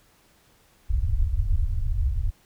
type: low-pass noise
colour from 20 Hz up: pink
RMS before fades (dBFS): -23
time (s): 0.89-2.31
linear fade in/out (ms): 20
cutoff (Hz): 100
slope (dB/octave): 48
effects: pink hiss -60 dBFS RMS until 2.45 s